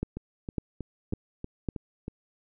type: two click trains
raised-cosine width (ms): 3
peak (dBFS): -16 / -22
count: 4 / 7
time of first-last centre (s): 0.03-1.687 / 0.17-2.081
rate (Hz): 1.81 / 3.14
effects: none